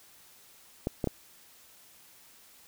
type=clicks; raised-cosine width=2 ms; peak=-15 dBFS; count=3; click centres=0.871 / 1.042 / 1.073 s; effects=white hiss -57 dBFS RMS until 2.67 s